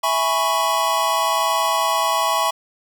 square chord, C# minor seventh, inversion first, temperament equal, 659.3 / 830.6 / 987.8 / 1108.7 Hz, E5 / G#5 / B5 / C#6, 0 / 0 / 0 / 0 cents, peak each -25 / -25 / -23 / -22 dBFS, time 0.03-2.51 s, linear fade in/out 10 ms, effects none

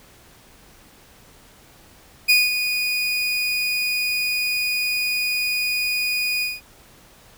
30% pulse tone with ADSR envelope, 2470 Hz, D#7, 13 cents flat, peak -9 dBFS, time 2.28-6.61 s, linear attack 19 ms, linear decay 200 ms, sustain -9 dB, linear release 190 ms, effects pink hiss -50 dBFS RMS until 7.37 s

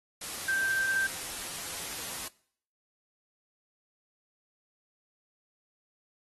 sine tone in noise, 1568 Hz, G6, in tune, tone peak -26 dBFS, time 0.48-1.07 s, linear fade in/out 5 ms, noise white, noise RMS -38 dBFS, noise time 0.21-2.28 s, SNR +9 dB, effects noise-tail reverb RT60 0.6 s tail -22 dB re dry + AAC 32 kbps

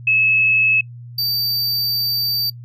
sine / square tone pair in turn, 2589 / 4638 Hz, E7 / D8, -32 / -22 cents, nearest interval minor seventh, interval 1010 cents, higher second, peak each -12 / -18 dBFS, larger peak first, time 0.07-0.81 / 1.18-2.5 s, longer second, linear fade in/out 5 ms, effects noise-tail reverb RT60 0.1 s tail -25 dB re dry + added 120 Hz sine -33 dBFS peak until 2.64 s

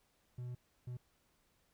triangle tone bursts at uneven times, 123.47 Hz, B2, in tune, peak -39 dBFS, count 2, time 0.38-0.55 / 0.87-0.97 s, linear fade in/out 5 ms, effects pink hiss -75 dBFS RMS until 1.73 s

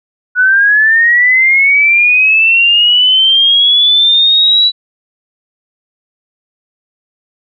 sine linear sweep, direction up, 1467 to 3951 Hz, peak -5 dBFS, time 0.35-4.72 s, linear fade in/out 50 ms, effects none

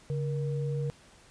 sine tone pair together, 142.02 / 472.2 Hz, C#3 / A#4, +42 / +22 cents, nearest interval octave + major sixth, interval 2080 cents, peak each -29 / -36 dBFS, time 0.1-0.9 s, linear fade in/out 0 ms, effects pink hiss -57 dBFS RMS until 1.3 s + resampled to 22050 Hz

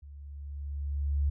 sine tone with level ramp, 71.3 Hz, C#2, 49 cents sharp, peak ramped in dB -45 to -23 dBFS, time 0.02-1.3 s, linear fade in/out 10 ms, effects none

